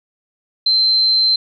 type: tone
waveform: sine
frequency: 4107 Hz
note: C8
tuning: 33 cents flat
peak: -11 dBFS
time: 0.66-1.36 s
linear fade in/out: 5 ms
effects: none